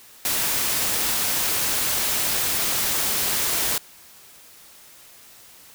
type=noise; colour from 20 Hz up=white; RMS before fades=-23 dBFS; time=0.25-3.78 s; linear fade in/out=2 ms; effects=white hiss -48 dBFS RMS until 5.74 s